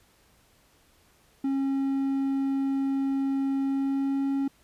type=tone with pitch glide; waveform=triangle; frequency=272.1 to 274.5 Hz; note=C#4 to C#4; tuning=-32 to -17 cents; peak=-22 dBFS; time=1.44-4.48 s; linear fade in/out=5 ms; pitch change=+15 cents; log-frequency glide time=3.62-4.26 s; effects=pink hiss -62 dBFS RMS until 4.63 s + resampled to 32000 Hz